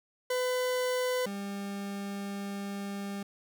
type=tone pair in turn; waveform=40% pulse; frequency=503 / 199.62 Hz; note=B4 / G3; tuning=+32 / +32 cents; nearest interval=octave + major third; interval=1600 cents; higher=first; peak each=-27 / -34 dBFS; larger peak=first; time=0.3-1.26 / 1.26-3.23 s; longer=second; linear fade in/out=5 ms; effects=none